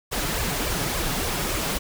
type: noise with flanger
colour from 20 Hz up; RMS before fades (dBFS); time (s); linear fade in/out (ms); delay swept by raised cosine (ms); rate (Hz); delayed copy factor
pink; -26; 0.11-1.79; 20; 1.7 to 7.2; 3.5; +0.8
effects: none